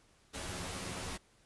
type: noise with comb filter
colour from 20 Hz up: pink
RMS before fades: -41 dBFS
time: 0.33-1.18 s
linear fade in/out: 20 ms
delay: 11 ms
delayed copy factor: +0.9
effects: pink hiss -67 dBFS RMS until 1.45 s + resampled to 24000 Hz